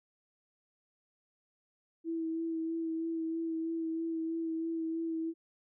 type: tone with vibrato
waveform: sine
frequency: 326.8 Hz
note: E4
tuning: 15 cents flat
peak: -32 dBFS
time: 2.04-5.34 s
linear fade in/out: 50 ms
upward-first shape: sine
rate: 3.1 Hz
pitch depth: 19 cents each way
effects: none